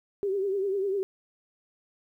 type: tone with vibrato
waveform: sine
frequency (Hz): 392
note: G4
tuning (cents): 0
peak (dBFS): -25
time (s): 0.23-1.03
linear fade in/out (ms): 0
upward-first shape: triangle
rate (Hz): 10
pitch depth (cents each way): 86
effects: 11-bit